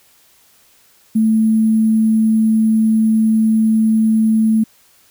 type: tone with sample-and-hold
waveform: sine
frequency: 220 Hz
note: A3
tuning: in tune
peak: -10 dBFS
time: 1.15-4.64 s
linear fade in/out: 10 ms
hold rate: 11025 Hz
effects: white hiss -52 dBFS RMS until 5.1 s